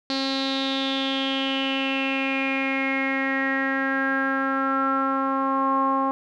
sawtooth tone with low-pass filter sweep, 269.4 Hz, C#4, 49 cents flat, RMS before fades -24 dBFS, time 0.1-6.11 s, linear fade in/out 0 ms, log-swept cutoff 4300 to 1000 Hz, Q 7.9, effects none

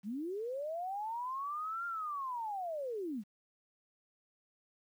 sine linear two-way sweep, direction up then down, 184.7 to 1405 to 184.7 Hz, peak -36 dBFS, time 0.03-3.24 s, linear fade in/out 50 ms, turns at 1.86 s, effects 11-bit

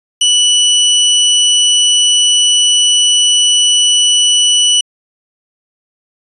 sawtooth tone, 2960 Hz, F#7, in tune, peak -4 dBFS, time 0.21-4.81 s, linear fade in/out 5 ms, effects resampled to 24000 Hz

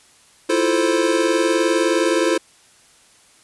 square chord, F major seventh, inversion third, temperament equal, 329.6 / 349.2 / 440 / 523.3 Hz, E4 / F4 / A4 / C5, 0 / 0 / 0 / 0 cents, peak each -21 / -22 / -23 / -22 dBFS, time 0.49-2.38 s, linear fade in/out 10 ms, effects white hiss -52 dBFS RMS until 3.43 s + resampled to 24000 Hz

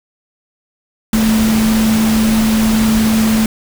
sine tone in noise, 220 Hz, A3, in tune, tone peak -10 dBFS, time 1.13-3.46 s, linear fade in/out 2 ms, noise pink, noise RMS -20 dBFS, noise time 1.13-3.46 s, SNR +7 dB, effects none

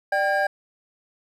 triangle tone cluster, 594 / 779 / 1619 Hz, D5 / G5 / G#6, +20 / -11 / -45 cents, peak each -22 dBFS, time 0.12-0.47 s, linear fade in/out 5 ms, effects none

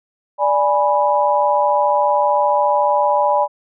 sine chord, G# diminished, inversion second, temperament equal with one note detuned, 587.3 / 830.6 / 984.3 Hz, D5 / G#5 / B5, 0 / 0 / -6 cents, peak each -17 dBFS, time 0.38-3.48 s, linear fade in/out 50 ms, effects none

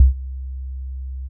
sine tone with ADSR envelope, 65.41 Hz, C2, in tune, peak -4 dBFS, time 0-1.29 s, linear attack 3 ms, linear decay 130 ms, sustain -22 dB, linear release 27 ms, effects none

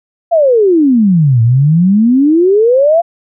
sine exponential two-way sweep, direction down then up, 700 to 111.6 to 700 Hz, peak -5 dBFS, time 0.31-3.02 s, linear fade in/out 20 ms, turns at 1.42 s, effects none

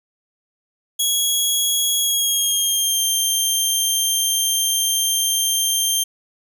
15% pulse tone with pitch glide, 3326 to 3167 Hz, G#7 to G7, +2 to +17 cents, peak -10 dBFS, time 0.99-6.04 s, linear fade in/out 10 ms, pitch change -85 cents, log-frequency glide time 1.99-3.03 s, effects none

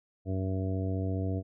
harmonic tone, 94.7 Hz, F#2, 41 cents sharp, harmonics 1 / 2 / 3 / 4 / 5 / 6 / 7, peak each -30 / -38 / -36 / -43 / -41 / -50 / -42 dBFS, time 0.25-1.43 s, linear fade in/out 50 ms, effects none

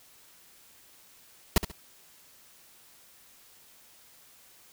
pink noise with echo, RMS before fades -20 dBFS, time 1.56-1.58 s, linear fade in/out 2 ms, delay 68 ms, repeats 2, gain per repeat -11 dB, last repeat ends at 1.716 s, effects white hiss -57 dBFS RMS until 4.72 s

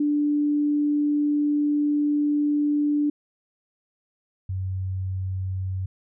sine tone pair in turn, 293.9 / 94.11 Hz, D4 / F#2, +1 / +30 cents, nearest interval octave + minor sixth, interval 1971 cents, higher first, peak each -19 / -25 dBFS, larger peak first, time 0-3.1 / 4.49-5.86 s, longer first, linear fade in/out 5 ms, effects none

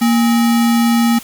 sine tone with sample-and-hold, 233.1 Hz, A#3, in tune, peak -9 dBFS, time 0.01-1.19 s, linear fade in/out 10 ms, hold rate 1050 Hz, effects white hiss -35 dBFS RMS until 1.23 s + MP3 96 kbps

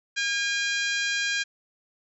harmonic tone, 810 Hz, G#5, 43 cents flat, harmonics 2 / 3 / 4 / 5 / 6 / 7 / 8 / 9, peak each -27 / -31 / -33 / -35 / -37 / -38 / -39 / -40 dBFS, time 0.16-1.44 s, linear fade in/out 20 ms, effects none

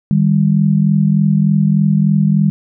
sine tone pair together, 155.25 / 198.6 Hz, D#3 / G3, -3 / +23 cents, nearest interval major third, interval 426 cents, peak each -12 dBFS, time 0.11-2.5 s, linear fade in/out 0 ms, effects none

